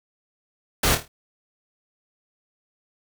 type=noise with echo; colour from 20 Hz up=pink; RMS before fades=-20 dBFS; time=0.83-0.95 s; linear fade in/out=5 ms; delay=26 ms; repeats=5; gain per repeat=-7 dB; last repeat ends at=1.08 s; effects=none